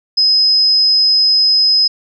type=tone; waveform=sine; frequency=5070 Hz; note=D#8; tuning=32 cents sharp; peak=-8 dBFS; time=0.17-1.88 s; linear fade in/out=10 ms; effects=none